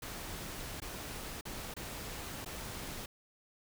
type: noise with dropouts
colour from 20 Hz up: pink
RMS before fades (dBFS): -43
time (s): 0.02-3.06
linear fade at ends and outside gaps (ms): 5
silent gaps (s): 0.802-0.818 / 1.411-1.453 / 1.74-1.765 / 2.448-2.459
effects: none